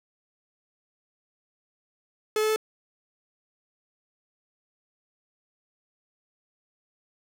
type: tone with pitch steps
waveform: 45% pulse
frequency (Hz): 430 / 432.7 / 435.5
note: A4 / A4 / A4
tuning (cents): -40 / -29 / -18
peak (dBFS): -22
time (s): 2.36-2.561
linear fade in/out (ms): 2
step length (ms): 67
effects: none